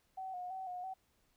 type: tone with vibrato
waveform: sine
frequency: 740 Hz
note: F#5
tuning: in tune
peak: -40 dBFS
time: 0.17-0.94 s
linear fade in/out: 10 ms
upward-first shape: square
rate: 3 Hz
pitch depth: 43 cents each way
effects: pink hiss -75 dBFS RMS until 1.36 s